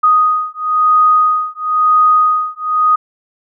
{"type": "beating tone pair", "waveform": "sine", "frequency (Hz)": [1244.5, 1245.49], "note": ["D#6", "D#6"], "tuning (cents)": [0, 1], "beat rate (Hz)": 0.99, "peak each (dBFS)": -12, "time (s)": [0.03, 2.96], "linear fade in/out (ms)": 10, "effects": []}